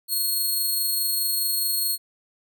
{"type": "tone with amplitude modulation", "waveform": "5% pulse", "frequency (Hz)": 4300, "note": "C8", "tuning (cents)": 47, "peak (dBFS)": -14, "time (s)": [0.08, 1.98], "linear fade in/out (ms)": 50, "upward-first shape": "sine", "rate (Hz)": 24.8, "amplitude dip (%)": 25, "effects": []}